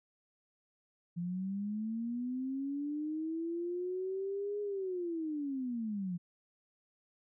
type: linear two-way sweep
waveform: sine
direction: up then down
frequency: 170 to 415.3 to 170 Hz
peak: -34 dBFS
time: 1.16-6.18 s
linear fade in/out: 20 ms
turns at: 4.61 s
effects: none